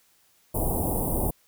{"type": "band-stop noise", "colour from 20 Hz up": "pink", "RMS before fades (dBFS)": -26, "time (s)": [0.54, 1.31], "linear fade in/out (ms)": 10, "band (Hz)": [900, 9500], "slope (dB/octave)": 48, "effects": ["white hiss -63 dBFS RMS until 1.47 s"]}